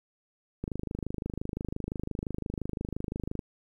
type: click train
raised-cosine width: 3 ms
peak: -20 dBFS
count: 72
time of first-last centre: 0.64-3.392 s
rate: 25.8 Hz
effects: 10-bit